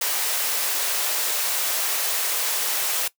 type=high-pass noise; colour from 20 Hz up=white; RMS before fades=-24 dBFS; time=0.01-3.08 s; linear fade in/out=5 ms; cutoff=430 Hz; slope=24 dB/octave; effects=noise-tail reverb RT60 0.1 s tail -19 dB re dry